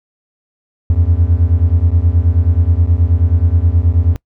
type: beating tone pair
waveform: triangle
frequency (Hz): 80.4 / 89.8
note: E2 / F2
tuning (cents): -43 / +49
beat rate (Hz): 9.4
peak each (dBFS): -10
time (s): 0.9-4.16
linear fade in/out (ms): 0
effects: noise-tail reverb RT60 0.1 s tail -24 dB re dry